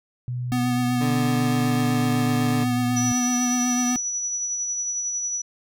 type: tone with pitch glide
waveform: sine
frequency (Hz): 123.7 to 117.71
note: B2 to A#2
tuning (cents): +3 to +17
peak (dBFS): -25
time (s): 0.28-3.12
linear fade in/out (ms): 0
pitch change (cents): -86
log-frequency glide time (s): 1.2-2.26
type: tone with vibrato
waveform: square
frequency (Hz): 246.9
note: B3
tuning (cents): 0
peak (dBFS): -22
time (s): 0.52-3.96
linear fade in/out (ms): 0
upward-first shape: triangle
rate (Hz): 8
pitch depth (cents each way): 23
type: tone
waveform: 20% pulse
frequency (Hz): 146.83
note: D3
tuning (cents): 0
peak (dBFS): -21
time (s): 1-2.65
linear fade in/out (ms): 20
type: tone with tremolo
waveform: sine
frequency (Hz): 5900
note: F#8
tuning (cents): -6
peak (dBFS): -23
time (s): 2.96-5.42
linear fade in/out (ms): 10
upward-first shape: sine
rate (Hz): 11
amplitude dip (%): 30
effects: none